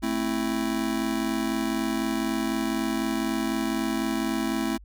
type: chord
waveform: square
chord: A minor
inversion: none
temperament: just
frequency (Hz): 220 / 264 / 330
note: A3 / C4 / E4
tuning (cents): 0 / +16 / +2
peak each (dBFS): -30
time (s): 0.02-4.78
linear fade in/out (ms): 20
effects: added 50 Hz sine -45 dBFS peak until 4.84 s